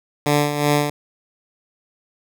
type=tone with tremolo; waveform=10% pulse; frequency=146.7 Hz; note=D3; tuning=2 cents flat; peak=-6 dBFS; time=0.26-0.9 s; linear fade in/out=2 ms; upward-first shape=sine; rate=2.7 Hz; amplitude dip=60%; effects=none